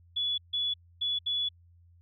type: tone bursts at uneven times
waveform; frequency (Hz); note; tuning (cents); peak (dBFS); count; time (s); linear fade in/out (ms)
sine; 3415; G#7; +48; -27; 4; 0.16-0.38 / 0.53-0.74 / 1.01-1.19 / 1.26-1.49; 10
effects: added 86 Hz sine -56 dBFS peak until 2.01 s